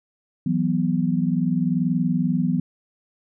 sine chord, E suspended second, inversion none, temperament just, 164.81 / 185.42 / 247.2 Hz, E3 / F#3 / B3, 0 / +4 / +2 cents, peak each -23 dBFS, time 0.46-2.6 s, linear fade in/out 5 ms, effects none

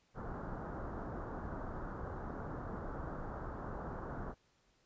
pink low-pass noise, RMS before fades -43 dBFS, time 0.14-4.35 s, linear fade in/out 50 ms, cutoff 1500 Hz, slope 48 dB/octave, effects pink hiss -73 dBFS RMS until 4.85 s + resampled to 16000 Hz

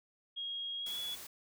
sine tone with pitch glide, 3274 to 3391 Hz, G#7 to G#7, -25 to +35 cents, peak -37 dBFS, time 0.36-1.16 s, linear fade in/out 20 ms, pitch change +60 cents, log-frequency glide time 0.78-0.98 s
white noise, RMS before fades -48 dBFS, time 0.86-1.27 s, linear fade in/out 5 ms
effects none

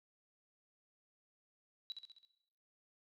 sine tone with echo, 3922 Hz, B7, 13 cents flat, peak -40 dBFS, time 1.9-1.92 s, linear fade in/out 0 ms, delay 66 ms, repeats 5, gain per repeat -4 dB, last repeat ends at 2.25 s, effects noise-tail reverb RT60 0.9 s tail -17 dB re dry

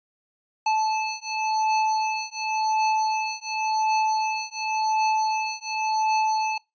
square beating tone pair, 871 / 871.91 Hz, A5 / A5, -18 / -16 cents, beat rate 0.91 Hz, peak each -26 dBFS, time 0.66-6.58 s, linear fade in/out 5 ms, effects noise-tail reverb RT60 0.2 s tail -22 dB re dry + resampled to 16000 Hz

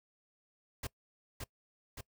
pink noise with echo, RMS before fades -39 dBFS, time 0.83-0.87 s, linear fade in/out 5 ms, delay 570 ms, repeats 2, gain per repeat -3 dB, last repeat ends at 2.01 s, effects noise-tail reverb RT60 0.1 s tail -22 dB re dry

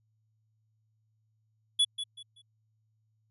square tone with echo, 3400 Hz, G#7, 40 cents sharp, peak -22 dBFS, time 1.79-1.85 s, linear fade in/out 10 ms, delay 190 ms, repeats 3, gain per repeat -11 dB, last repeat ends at 2.42 s, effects added 109 Hz sine -70 dBFS peak until 3.3 s + resampled to 32000 Hz

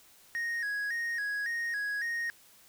triangle tone with vibrato, 1760 Hz, A6, in tune, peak -29 dBFS, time 0.35-2.3 s, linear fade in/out 0 ms, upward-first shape square, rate 1.8 Hz, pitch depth 98 cents each way, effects white hiss -59 dBFS RMS until 2.68 s

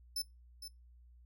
sawtooth tone with echo, 5274 Hz, E8, in tune, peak -32 dBFS, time 0.16-0.22 s, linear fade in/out 5 ms, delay 460 ms, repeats 1, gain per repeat -10 dB, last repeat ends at 0.68 s, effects noise-tail reverb RT60 0.2 s tail -21 dB re dry + added 60 Hz sine -57 dBFS peak until 1.25 s

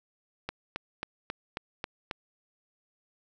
click train, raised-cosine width 0.3 ms, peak -17 dBFS, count 7, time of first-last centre 0.49-2.112 s, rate 3.7 Hz, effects none

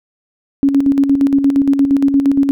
sine tone with tremolo, 277.2 Hz, C#4, in tune, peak -7 dBFS, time 0.63-2.51 s, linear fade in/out 0 ms, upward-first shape square, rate 8.6 Hz, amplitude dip 55%, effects none

